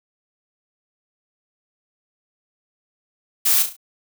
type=noise with echo; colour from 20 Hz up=blue; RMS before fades=-17 dBFS; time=3.45-3.63 s; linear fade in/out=10 ms; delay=34 ms; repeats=4; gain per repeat=-7 dB; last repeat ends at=3.766 s; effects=none